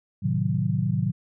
sine chord, A diminished seventh, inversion none, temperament equal, 110 / 130.81 / 155.56 / 185 Hz, A2 / C3 / Eb3 / Gb3, 0 / 0 / 0 / 0 cents, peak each -27 dBFS, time 0.22-1.12 s, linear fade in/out 20 ms, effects none

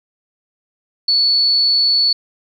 sine tone, 4435 Hz, C#8, in tune, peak -11 dBFS, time 1.08-2.13 s, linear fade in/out 5 ms, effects 8-bit

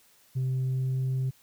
sine tone with pitch glide, 130 to 130.83 Hz, C3 to C3, -11 to 0 cents, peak -23 dBFS, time 0.35-1.31 s, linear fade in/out 20 ms, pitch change +11 cents, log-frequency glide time 0.62-1.01 s, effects tanh soft clip ceiling -24 dBFS + white hiss -61 dBFS RMS until 1.42 s

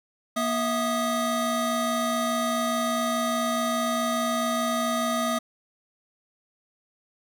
square tone cluster, 238.6 / 651 / 1240 Hz, A#3 / E5 / D#6, +41 / -22 / -6 cents, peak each -29 dBFS, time 0.36-5.39 s, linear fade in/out 10 ms, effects none

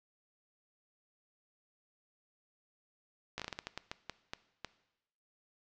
slowing click train, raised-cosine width 0.2 ms, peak -21 dBFS, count 13, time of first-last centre 3.38-4.647 s, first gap 16 ms, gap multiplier 1.31, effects noise-tail reverb RT60 0.9 s tail -18 dB re dry + low-pass 6000 Hz 12 dB/octave

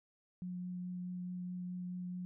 sine tone with vibrato, 180 Hz, F#3, 47 cents flat, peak -39 dBFS, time 0.42-2.25 s, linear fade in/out 0 ms, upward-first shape triangle, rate 4.7 Hz, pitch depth 10 cents each way, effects none

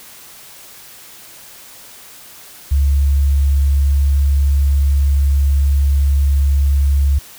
sine tone, 70 Hz, C#2, 18 cents sharp, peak -10 dBFS, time 2.71-7.19 s, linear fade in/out 10 ms, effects white hiss -39 dBFS RMS until 7.38 s

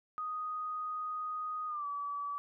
sine tone with pitch glide, 1244.5 to 1147.8 Hz, D#6 to D6, 0 to -40 cents, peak -35 dBFS, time 0.18-2.38 s, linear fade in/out 0 ms, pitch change -140 cents, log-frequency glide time 1.67-1.86 s, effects none

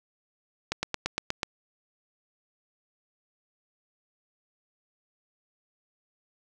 slowing click train, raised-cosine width 0.2 ms, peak -10 dBFS, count 7, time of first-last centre 0.72-1.432 s, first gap 110 ms, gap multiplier 1.03, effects none

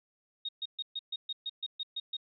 sine tone bursts, 3729 Hz, A#7, in tune, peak -33 dBFS, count 11, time 0.45-2.168 s, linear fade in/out 5 ms, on 38 ms, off 130 ms, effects none

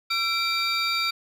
triangle tone cluster, 1349 / 2338 / 3735 / 4643 Hz, E6 / D7 / A#7 / D8, +40 / -8 / +3 / -21 cents, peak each -26 / -25 / -28 / -26 dBFS, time 0.1-1.11 s, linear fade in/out 10 ms, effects tanh soft clip ceiling -15 dBFS

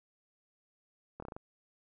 slowing click train, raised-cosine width 1 ms, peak -29 dBFS, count 6, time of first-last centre 1.2-1.365 s, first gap 24 ms, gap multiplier 1.16, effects none

